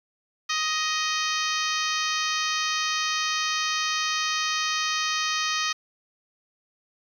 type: harmonic tone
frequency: 625 Hz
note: D#5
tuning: 8 cents sharp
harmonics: 2 / 3 / 4 / 5 / 6 / 7 / 8 / 9 / 10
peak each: -29 / -31 / -32 / -33 / -34 / -34 / -35 / -36 / -36 dBFS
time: 0.49-5.73 s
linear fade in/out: 10 ms
effects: 9-bit